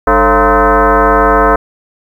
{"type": "tone with frequency modulation", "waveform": "sine", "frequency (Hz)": 297.7, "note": "D4", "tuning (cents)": 24, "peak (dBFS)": -5, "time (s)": [0.07, 1.56], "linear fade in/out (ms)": 5, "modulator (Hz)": 247, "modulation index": 4.8, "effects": ["7-bit"]}